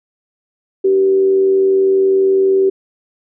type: tone with frequency modulation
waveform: sine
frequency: 385.3 Hz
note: G4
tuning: 30 cents flat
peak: -9 dBFS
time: 0.84-2.7 s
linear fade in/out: 10 ms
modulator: 92.1 Hz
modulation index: 0.23
effects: none